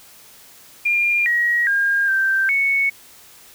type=tone with pitch steps; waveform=sine; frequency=2404 / 1901 / 1614 / 1566 / 2214 Hz; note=D7 / A#6 / G#6 / G6 / C#7; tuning=+40 / +33 / -50 / -2 / -3 cents; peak=-15 dBFS; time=0.85-2.9 s; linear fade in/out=10 ms; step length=410 ms; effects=white hiss -46 dBFS RMS until 3.54 s